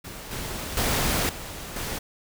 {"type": "noise with level steps", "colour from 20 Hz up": "pink", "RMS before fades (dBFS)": [-39, -33, -24, -37, -31], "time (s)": [0.04, 1.99], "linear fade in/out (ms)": 10, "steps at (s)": [0.31, 0.77, 1.29, 1.76], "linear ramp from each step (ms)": 2, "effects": []}